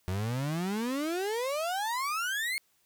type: exponential sweep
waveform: 35% pulse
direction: up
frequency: 89.2 to 2200 Hz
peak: -28 dBFS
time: 0.08-2.58 s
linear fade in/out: 0 ms
effects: white hiss -70 dBFS RMS until 2.85 s